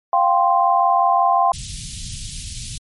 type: chord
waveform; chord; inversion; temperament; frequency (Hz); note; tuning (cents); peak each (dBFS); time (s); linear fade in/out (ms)
sine; F suspended second; none; equal; 698.5 / 784 / 1046.5; F5 / G5 / C6; 0 / 0 / 0; -17; 0.13-1.52; 2
type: band-stop noise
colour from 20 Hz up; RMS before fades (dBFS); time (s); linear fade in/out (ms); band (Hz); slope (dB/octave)
pink; -30; 1.53-2.78; 5; 160 to 3200; 24
effects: MP3 48 kbps